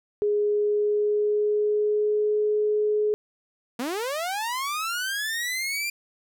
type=tone with pitch glide; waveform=sine; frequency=415.3 to 422.3 Hz; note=G#4 to G#4; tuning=0 to +29 cents; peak=-20 dBFS; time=0.22-3.14 s; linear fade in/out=0 ms; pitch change=+29 cents; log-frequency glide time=0.34-2.38 s
type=linear sweep; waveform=sawtooth; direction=up; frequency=225 to 2400 Hz; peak=-23 dBFS; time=3.79-5.9 s; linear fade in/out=5 ms
effects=none